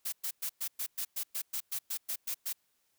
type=noise bursts; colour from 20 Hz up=blue; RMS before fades=-35 dBFS; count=14; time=0.05-2.53 s; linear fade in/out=10 ms; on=75 ms; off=110 ms; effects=white hiss -75 dBFS RMS until 2.98 s